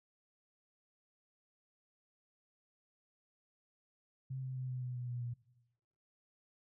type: tone with pitch steps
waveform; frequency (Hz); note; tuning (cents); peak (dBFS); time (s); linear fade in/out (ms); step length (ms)
sine; 131.9 / 130.16 / 128.44 / 126.75 / 125.07 / 123.42 / 121.79 / 120.19; C3 / C3 / C3 / B2 / B2 / B2 / B2 / B2; +14 / -9 / -32 / +45 / +22 / -1 / -24 / -47; -38; 4.3-5.34; 10; 130
effects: noise-tail reverb RT60 1.0 s tail -19 dB re dry